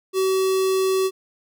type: tone with notch filter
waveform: square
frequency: 380 Hz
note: F#4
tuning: 46 cents sharp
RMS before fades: -20 dBFS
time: 0.13-1.11 s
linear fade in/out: 50 ms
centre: 1700 Hz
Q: 1.2
effects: none